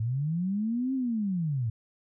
sine linear two-way sweep, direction up then down, 106.2 to 269.1 to 106.2 Hz, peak -26 dBFS, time 0-1.7 s, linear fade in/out 5 ms, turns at 0.94 s, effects none

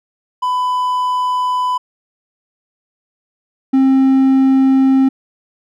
triangle tone pair in turn, 1000 / 266.2 Hz, B5 / C4, +21 / +30 cents, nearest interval octave + major seventh, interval 2291 cents, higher first, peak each -12 / -6 dBFS, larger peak second, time 0.42-1.78 / 3.73-5.09 s, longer neither, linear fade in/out 10 ms, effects none

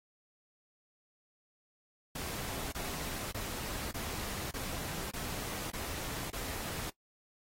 pink noise bursts, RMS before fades -40 dBFS, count 8, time 2.15-6.899 s, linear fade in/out 5 ms, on 570 ms, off 27 ms, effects noise-tail reverb RT60 0.1 s tail -20 dB re dry + AAC 48 kbps

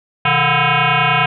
sine tone with frequency modulation, 745 Hz, F#5, 12 cents sharp, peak -11 dBFS, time 0.25-1.26 s, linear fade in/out 5 ms, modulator 292 Hz, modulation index 7.4, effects none

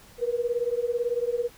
sine beating tone pair, 470.6 / 488.6 Hz, A#4 / B4, +16 / -19 cents, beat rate 18 Hz, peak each -27 dBFS, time 0.18-1.5 s, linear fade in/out 50 ms, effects pink hiss -52 dBFS RMS until 1.57 s

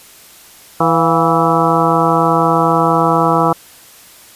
harmonic tone with a mistuned harmonic, 164.2 Hz, E3, 6 cents flat, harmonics 1 / 2 / 3 / 4 / 5 / 6 / 7 / 8, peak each -18 / -18 / -18 / -18 / -18 / -18 / -18 / -18 dBFS, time 0.8-3.53 s, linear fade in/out 5 ms, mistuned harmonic 4, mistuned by +75 cents, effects white hiss -41 dBFS RMS until 4.35 s + resampled to 32000 Hz

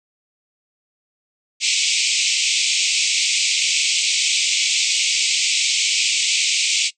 pink band-pass noise, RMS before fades -19 dBFS, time 1.6-6.91 s, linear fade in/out 50 ms, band 2200 to 8200 Hz, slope 96 dB/octave, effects noise-tail reverb RT60 0.1 s tail -19 dB re dry

